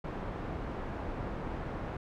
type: low-pass noise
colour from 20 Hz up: pink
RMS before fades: -38 dBFS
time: 0.04-1.97 s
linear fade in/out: 5 ms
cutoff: 1200 Hz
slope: 12 dB/octave
effects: none